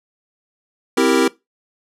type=chord; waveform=square; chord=C dominant seventh; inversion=none; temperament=equal; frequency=261.6 / 329.6 / 392 / 466.2 Hz; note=C4 / E4 / G4 / Bb4; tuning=0 / 0 / 0 / 0 cents; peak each=-19 dBFS; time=0.97-1.28 s; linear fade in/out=5 ms; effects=noise-tail reverb RT60 0.2 s tail -20 dB re dry + low-pass 11000 Hz 12 dB/octave